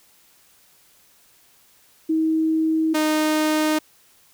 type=tone pair in turn; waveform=sine / sawtooth; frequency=318.5 / 308.5 Hz; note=D#4 / D#4; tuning=+41 / -15 cents; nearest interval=minor second; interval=56 cents; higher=first; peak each=-17 / -14 dBFS; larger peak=second; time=2.09-2.94 / 2.94-3.79 s; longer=neither; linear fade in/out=10 ms; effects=white hiss -56 dBFS RMS until 4.33 s